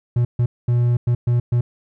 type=tone bursts at uneven times; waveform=triangle; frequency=120.7 Hz; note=B2; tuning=39 cents flat; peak=-12 dBFS; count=6; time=0.16-0.25 / 0.39-0.46 / 0.68-0.97 / 1.07-1.15 / 1.27-1.4 / 1.52-1.61 s; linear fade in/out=5 ms; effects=none